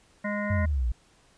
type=harmonic tone; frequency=206.6 Hz; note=G#3; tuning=9 cents flat; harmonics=1 / 3 / 5 / 7 / 9 / 10; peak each=-30 / -33 / -38 / -39 / -35 / -41 dBFS; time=0.24-0.66 s; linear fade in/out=10 ms
type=exponential sweep; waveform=sine; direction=down; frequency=100.1 to 55 Hz; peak=-23 dBFS; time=0.5-0.92 s; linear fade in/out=5 ms
effects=pink hiss -61 dBFS RMS until 1.37 s + resampled to 22050 Hz